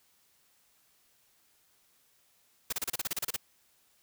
white noise bursts, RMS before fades -32 dBFS, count 12, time 2.7-3.364 s, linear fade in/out 5 ms, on 26 ms, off 32 ms, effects white hiss -68 dBFS RMS until 4.02 s

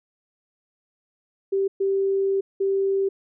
sine tone bursts at uneven times, 390.3 Hz, G4, 8 cents flat, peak -19 dBFS, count 3, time 1.52-1.68 / 1.8-2.41 / 2.6-3.09 s, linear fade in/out 10 ms, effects none

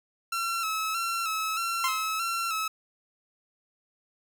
sawtooth tone with vibrato, 1326 Hz, E6, 10 cents sharp, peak -24 dBFS, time 0.32-2.68 s, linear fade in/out 5 ms, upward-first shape square, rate 1.6 Hz, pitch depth 42 cents each way
sawtooth tone with exponential decay, 1046.5 Hz, C6, in tune, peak -20 dBFS, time 1.84-2.17 s, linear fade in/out 2 ms, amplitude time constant 70 ms
effects none

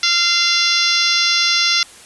harmonic tone, 691 Hz, F5, 19 cents flat, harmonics 2 / 3 / 4 / 5 / 6 / 7 / 8 / 9, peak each -23 / -21 / -23 / -20 / -21 / -20 / -20 / -26 dBFS, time 0.03-1.83 s, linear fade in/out 2 ms, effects white hiss -41 dBFS RMS until 2.05 s + resampled to 24000 Hz

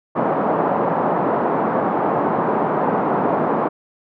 white band-pass noise, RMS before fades -19 dBFS, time 0.15-3.69 s, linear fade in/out 20 ms, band 160 to 1000 Hz, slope 24 dB/octave, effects none

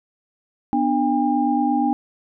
sine tone cluster, 248.3 / 296.9 / 804 Hz, B3 / D4 / G5, +9 / +19 / +44 cents, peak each -21 dBFS, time 0.73-1.93 s, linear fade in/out 0 ms, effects none

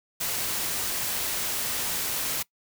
white noise, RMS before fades -29 dBFS, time 0.2-2.43 s, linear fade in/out 10 ms, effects noise-tail reverb RT60 0.1 s tail -22 dB re dry

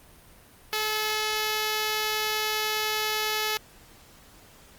5% pulse tone, 430 Hz, A4, 40 cents flat, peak -14 dBFS, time 0.73-3.57 s, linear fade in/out 0 ms, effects pink hiss -53 dBFS RMS until 4.78 s + Opus 32 kbps

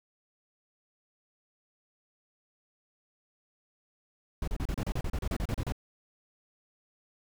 brown noise bursts, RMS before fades -31 dBFS, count 15, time 4.42-5.722 s, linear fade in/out 2 ms, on 56 ms, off 33 ms, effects none

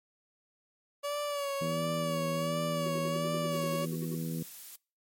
30% pulse tone with vibrato, 570 Hz, C#5, 48 cents sharp, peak -29 dBFS, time 1.03-3.86 s, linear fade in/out 20 ms, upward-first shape sine, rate 1.4 Hz, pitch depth 48 cents each way
harmonic tone, 81.8 Hz, E2, 13 cents flat, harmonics 2 / 3 / 4 / 5 / 6, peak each -34 / -39 / -44 / -50 / -47 dBFS, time 1.61-4.43 s, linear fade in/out 5 ms
triangle tone bursts, 370 Hz, F#4, in tune, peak -35 dBFS, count 14, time 2.85-4.154 s, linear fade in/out 10 ms, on 43 ms, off 54 ms
blue noise, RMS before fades -46 dBFS, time 3.52-4.76 s, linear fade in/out 5 ms
effects noise-tail reverb RT60 0.4 s tail -26 dB re dry + MP3 64 kbps

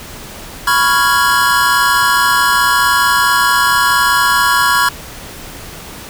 square chord, C# dominant seventh, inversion third, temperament equal, 987.8 / 1108.7 / 1396.9 / 1661.2 Hz, B5 / C#6 / E#6 / G#6, 0 / 0 / 0 / 0 cents, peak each -16 dBFS, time 0.67-4.89 s, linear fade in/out 5 ms, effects pink hiss -31 dBFS RMS until 6.09 s

